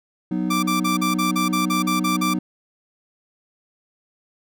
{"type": "chord", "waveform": "triangle", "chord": "B major", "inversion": "second", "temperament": "just", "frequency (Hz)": [185.21, 246.9, 308.7], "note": ["F#3", "B3", "D#4"], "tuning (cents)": [2, 0, -14], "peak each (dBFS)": [-22, -25, -23], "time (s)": [0.31, 2.39], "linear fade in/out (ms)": 5}
{"type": "tone bursts", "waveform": "sawtooth", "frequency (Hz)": 1174.7, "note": "D6", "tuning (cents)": 0, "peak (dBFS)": -17, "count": 11, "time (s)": [0.5, 2.34], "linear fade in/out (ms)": 10, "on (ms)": 130, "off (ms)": 41}
{"effects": []}